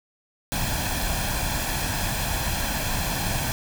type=noise with comb filter; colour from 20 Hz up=pink; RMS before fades=-26 dBFS; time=0.52-3.52 s; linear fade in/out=0 ms; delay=1.2 ms; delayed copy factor=+0.6; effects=none